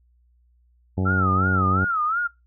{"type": "harmonic tone", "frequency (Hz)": 94, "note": "F#2", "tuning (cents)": 28, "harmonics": [1, 2, 3, 4, 5, 6, 7, 8, 9], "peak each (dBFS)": [-22, -25, -30, -33, -36, -40, -41, -42, -42], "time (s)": [0.97, 1.85], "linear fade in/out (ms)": 10}
{"type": "tone with vibrato", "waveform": "sine", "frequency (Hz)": 1319, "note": "E6", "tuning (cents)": 1, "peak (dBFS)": -20, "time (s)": [1.05, 2.28], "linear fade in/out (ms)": 20, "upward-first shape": "sine", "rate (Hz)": 2.8, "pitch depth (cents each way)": 150}
{"effects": ["noise-tail reverb RT60 0.2 s tail -21 dB re dry", "added 60 Hz sine -57 dBFS peak until 2.46 s"]}